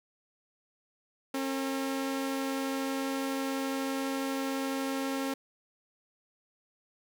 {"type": "tone pair together", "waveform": "sawtooth", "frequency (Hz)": [270.1, 454.2], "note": ["C#4", "A#4"], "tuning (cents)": [-45, -45], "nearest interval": "major sixth", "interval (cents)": 900, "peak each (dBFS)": [-27, -36], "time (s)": [1.34, 5.34], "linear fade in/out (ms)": 5, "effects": ["11-bit"]}